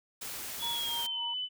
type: noise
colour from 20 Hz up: white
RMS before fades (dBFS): -40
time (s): 0.21-1.07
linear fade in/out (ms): 10
type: tone with pitch glide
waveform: sine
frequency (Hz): 3391 to 3004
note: G#7 to F#7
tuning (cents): +35 to +26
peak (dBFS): -32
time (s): 0.59-1.49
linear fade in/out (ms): 50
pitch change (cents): -209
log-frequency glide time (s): 0.7-1.21
type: tone with tremolo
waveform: sine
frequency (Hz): 939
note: A#5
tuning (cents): +12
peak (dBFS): -38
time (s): 0.62-1.34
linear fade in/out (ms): 5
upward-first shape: sine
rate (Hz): 3.5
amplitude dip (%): 80
effects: none